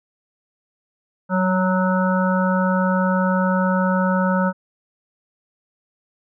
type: harmonic tone with a mistuned harmonic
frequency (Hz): 185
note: F#3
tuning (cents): 0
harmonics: 1 / 3 / 5 / 7 / 8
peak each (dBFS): -18 / -23 / -25 / -26 / -27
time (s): 1.29-4.53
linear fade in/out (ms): 50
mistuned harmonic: 1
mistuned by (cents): +18
effects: none